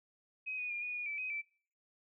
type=tone with pitch steps; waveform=sine; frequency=2528 / 2474 / 2409 / 2463 / 2446 / 2316 / 2517 / 2326 Hz; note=D#7 / D#7 / D7 / D#7 / D#7 / D7 / D#7 / D7; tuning=+27 / -10 / +43 / -18 / -30 / -25 / +19 / -17 cents; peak=-36 dBFS; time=0.46-1.42 s; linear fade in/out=20 ms; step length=120 ms; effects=noise-tail reverb RT60 0.5 s tail -23 dB re dry